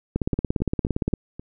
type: two click trains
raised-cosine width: 3 ms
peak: -9 / -22 dBFS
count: 18 / 5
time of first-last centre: 0.16-1.137 / 0.34-1.395 s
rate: 17.4 / 3.79 Hz
effects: none